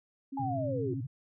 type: tone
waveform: sine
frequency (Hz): 271.4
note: C#4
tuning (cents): -36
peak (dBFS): -36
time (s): 0.32-1.01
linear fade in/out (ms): 10
type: linear sweep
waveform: sine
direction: down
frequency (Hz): 848 to 341.6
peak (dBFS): -32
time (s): 0.37-0.94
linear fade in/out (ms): 5
type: tone with vibrato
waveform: sine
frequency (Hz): 123.47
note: B2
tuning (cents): 0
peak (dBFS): -34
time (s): 0.39-1.07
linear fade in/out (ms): 10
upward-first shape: sine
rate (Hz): 14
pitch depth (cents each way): 210
effects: none